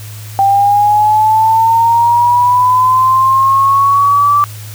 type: linear sweep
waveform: sine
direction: up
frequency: 784 to 1168 Hz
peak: -6 dBFS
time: 0.39-4.44 s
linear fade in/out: 0 ms
effects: added 106 Hz sine -26 dBFS peak until 4.74 s + white hiss -34 dBFS RMS until 4.74 s